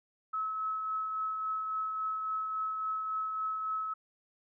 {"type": "tone with tremolo", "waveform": "sine", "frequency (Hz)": 1292, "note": "E6", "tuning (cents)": -35, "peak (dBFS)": -30, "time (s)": [0.33, 3.94], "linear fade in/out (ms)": 10, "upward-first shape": "triangle", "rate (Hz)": 3.6, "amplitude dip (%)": 35, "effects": []}